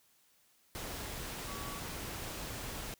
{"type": "tone in noise", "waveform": "sine", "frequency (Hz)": 1135, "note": "C#6", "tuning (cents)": 41, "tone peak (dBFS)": -47, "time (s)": [1.48, 1.79], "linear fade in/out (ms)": 0, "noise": "pink", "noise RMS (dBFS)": -42, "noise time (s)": [0.75, 2.94], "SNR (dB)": -8, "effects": ["white hiss -69 dBFS RMS until 2.99 s"]}